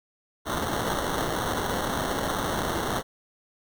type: noise with sample-and-hold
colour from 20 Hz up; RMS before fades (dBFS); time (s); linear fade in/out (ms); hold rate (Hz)
white; -28; 0.45-3.03; 50; 2450
effects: none